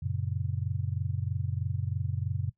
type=chord; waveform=sine; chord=F# major; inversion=none; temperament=just; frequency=92.5 / 115.62 / 138.75 Hz; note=F#2 / A#2 / C#3; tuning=0 / -14 / +2 cents; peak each=-32 / -34 / -34 dBFS; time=0.02-2.5 s; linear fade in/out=10 ms; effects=noise-tail reverb RT60 0.1 s tail -17 dB re dry